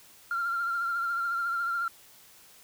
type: tone with vibrato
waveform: sine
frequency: 1381 Hz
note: F6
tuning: 20 cents flat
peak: -26 dBFS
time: 0.31-1.88 s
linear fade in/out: 2 ms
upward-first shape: triangle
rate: 14 Hz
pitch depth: 45 cents each way
effects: tanh soft clip ceiling -23 dBFS + white hiss -55 dBFS RMS until 2.63 s